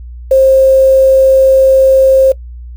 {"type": "tone with quantisation", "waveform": "sine", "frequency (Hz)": 531, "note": "C5", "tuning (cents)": 25, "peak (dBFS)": -3, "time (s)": [0.31, 2.32], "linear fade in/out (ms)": 5, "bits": 5, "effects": ["noise-tail reverb RT60 0.1 s tail -21 dB re dry", "added 60 Hz sine -25 dBFS peak until 2.76 s"]}